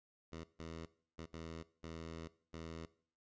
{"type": "tone bursts at uneven times", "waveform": "10% pulse", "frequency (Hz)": 81.8, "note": "E2", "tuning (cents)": -13, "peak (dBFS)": -38, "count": 6, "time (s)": [[0.32, 0.44], [0.59, 0.86], [1.18, 1.26], [1.33, 1.63], [1.83, 2.28], [2.53, 2.86]], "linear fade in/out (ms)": 10, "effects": ["noise-tail reverb RT60 0.5 s tail -19 dB re dry", "resampled to 16000 Hz"]}